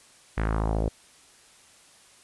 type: tone with low-pass filter sweep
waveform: sawtooth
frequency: 54.2 Hz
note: A1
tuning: 25 cents flat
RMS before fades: -26 dBFS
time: 0.37-0.89 s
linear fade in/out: 10 ms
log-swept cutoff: 2000 to 500 Hz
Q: 2.2
effects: white hiss -55 dBFS RMS until 2.23 s + resampled to 24000 Hz